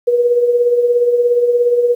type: tone with tremolo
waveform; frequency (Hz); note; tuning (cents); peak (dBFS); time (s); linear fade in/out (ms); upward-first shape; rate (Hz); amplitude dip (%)
sine; 482.7; B4; -40; -7; 0.07-1.95; 10; triangle; 17; 60
effects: 8-bit